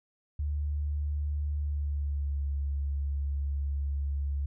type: tone with pitch glide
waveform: sine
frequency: 73.42 to 70.43 Hz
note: D2 to C#2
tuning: 0 to +28 cents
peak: -28 dBFS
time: 0.39-4.46 s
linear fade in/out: 5 ms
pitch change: -72 cents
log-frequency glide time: 1.57-2.44 s
effects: none